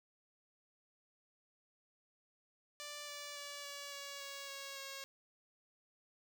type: tone with pitch steps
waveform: 5% pulse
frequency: 587.3 / 581.2 / 575.2 / 569.3 / 563.4 / 557.5 / 551.8 / 546.1 Hz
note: D5 / D5 / D5 / C#5 / C#5 / C#5 / C#5 / C#5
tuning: 0 / -18 / -36 / +46 / +28 / +10 / -8 / -26 cents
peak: -34 dBFS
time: 2.8-5.04 s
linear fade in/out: 0 ms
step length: 280 ms
effects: none